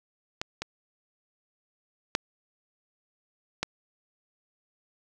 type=clicks; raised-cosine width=0.2 ms; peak=-13 / -15 / -6 / -10 dBFS; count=4; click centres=0.415 / 0.62 / 2.151 / 3.63 s; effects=none